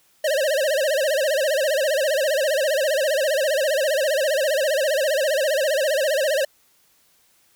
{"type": "tone with vibrato", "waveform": "square", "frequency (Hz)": 577, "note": "D5", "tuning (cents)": -31, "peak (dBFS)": -19, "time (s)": [0.24, 6.45], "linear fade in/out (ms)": 5, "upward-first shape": "sine", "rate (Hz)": 15, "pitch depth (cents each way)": 170, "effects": ["white hiss -60 dBFS RMS until 7.55 s"]}